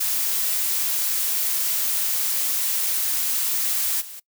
blue noise with level steps, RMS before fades -23 / -38 dBFS, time 0-4.2 s, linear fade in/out 10 ms, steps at 4 s, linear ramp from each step 20 ms, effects noise-tail reverb RT60 0.1 s tail -22 dB re dry

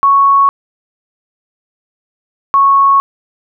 sine tone pair in turn, 1108.7 / 1103.8 Hz, C#6 / C#6, 0 / -8 cents, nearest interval unison, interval 8 cents, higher first, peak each -5 dBFS, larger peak neither, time 0.03-0.49 / 2.54-3 s, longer neither, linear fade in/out 0 ms, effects none

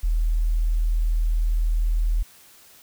sine tone, 40 Hz, D#1, 49 cents sharp, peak -18 dBFS, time 0.03-2.23 s, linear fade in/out 10 ms, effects white hiss -51 dBFS RMS until 2.82 s

